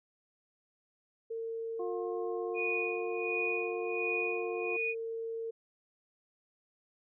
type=tone; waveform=sine; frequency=454.4 Hz; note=A#4; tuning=44 cents flat; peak=-35 dBFS; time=1.3-5.51 s; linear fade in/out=10 ms
type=harmonic tone; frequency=356.8 Hz; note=F4; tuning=37 cents sharp; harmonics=1 / 2 / 3; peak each=-37 / -43 / -47 dBFS; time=1.79-4.77 s; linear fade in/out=10 ms
type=tone with tremolo; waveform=sine; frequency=2468 Hz; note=D#7; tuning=15 cents flat; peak=-31 dBFS; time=2.54-4.95 s; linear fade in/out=50 ms; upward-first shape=sine; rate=1.4 Hz; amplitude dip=80%
effects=none